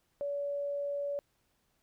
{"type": "tone", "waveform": "sine", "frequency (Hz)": 570, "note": "C#5", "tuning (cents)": 48, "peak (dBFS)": -32, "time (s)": [0.21, 1.19], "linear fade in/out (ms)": 0, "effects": ["pink hiss -75 dBFS RMS until 1.82 s"]}